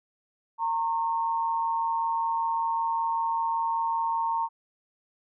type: tone pair together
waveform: sine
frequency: 918 / 1083.2 Hz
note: A#5 / C#6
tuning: -27 / -40 cents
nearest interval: minor third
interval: 287 cents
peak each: -25 / -32 dBFS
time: 0.58-4.49 s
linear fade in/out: 50 ms
effects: none